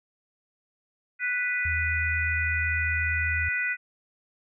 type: harmonic tone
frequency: 493.9 Hz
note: B4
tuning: in tune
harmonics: 3 / 4 / 5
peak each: -29 / -28 / -31 dBFS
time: 1.19-3.77 s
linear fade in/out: 50 ms
type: tone with vibrato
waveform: sine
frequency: 80.6 Hz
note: E2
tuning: 38 cents flat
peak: -29 dBFS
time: 1.65-3.49 s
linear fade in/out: 5 ms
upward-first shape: square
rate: 8.2 Hz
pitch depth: 9 cents each way
effects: none